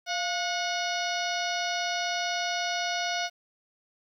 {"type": "harmonic tone with a mistuned harmonic", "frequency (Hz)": 729, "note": "F#5", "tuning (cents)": -26, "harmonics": [1, 2, 3, 4, 5, 6, 7, 8], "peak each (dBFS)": [-31, -34, -36, -37, -38, -39, -39, -40], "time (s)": [0.06, 3.3], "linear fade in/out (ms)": 50, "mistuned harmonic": 1, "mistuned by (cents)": -79, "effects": ["10-bit"]}